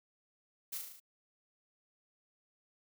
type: noise with echo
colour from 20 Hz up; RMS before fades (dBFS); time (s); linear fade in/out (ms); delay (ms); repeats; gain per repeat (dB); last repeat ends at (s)
blue; -40; 0.72-0.78; 10; 37; 6; -3; 1.002
effects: none